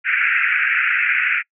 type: band-pass noise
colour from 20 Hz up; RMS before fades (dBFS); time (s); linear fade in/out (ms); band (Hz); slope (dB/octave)
pink; -18; 0.04-1.43; 50; 1400 to 2600; 96
effects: noise-tail reverb RT60 0.1 s tail -26 dB re dry